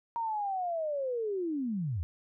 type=linear sweep; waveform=sine; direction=down; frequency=941 to 73.2 Hz; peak=-30 dBFS; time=0.16-2.03 s; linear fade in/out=0 ms; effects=none